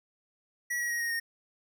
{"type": "tone with pitch steps", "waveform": "square", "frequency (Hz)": [1931, 1909.9, 1889.1, 1868.5, 1848.1], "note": ["B6", "A#6", "A#6", "A#6", "A#6"], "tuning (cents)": [-39, 42, 23, 4, -15], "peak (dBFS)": -30, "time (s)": [0.7, 1.2], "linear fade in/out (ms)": 10, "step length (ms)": 100, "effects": []}